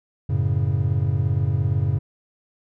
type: chord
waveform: triangle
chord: F# minor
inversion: none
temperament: equal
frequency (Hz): 92.5 / 110 / 138.59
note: F#2 / A2 / C#3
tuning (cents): 0 / 0 / 0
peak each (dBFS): -21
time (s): 0.29-1.99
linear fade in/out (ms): 10
effects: none